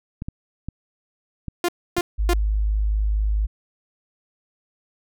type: clicks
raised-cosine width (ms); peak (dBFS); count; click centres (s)
5; -17; 5; 0.221 / 0.285 / 0.686 / 1.483 / 1.983
type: tone bursts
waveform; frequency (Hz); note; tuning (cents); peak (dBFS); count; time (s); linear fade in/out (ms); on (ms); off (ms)
sawtooth; 350; F4; +4; -15; 3; 1.64-2.335; 2; 45; 280
type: tone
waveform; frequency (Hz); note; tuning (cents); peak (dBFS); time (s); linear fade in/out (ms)
sine; 52.2; G#1; +10; -18; 2.18-3.47; 20
effects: none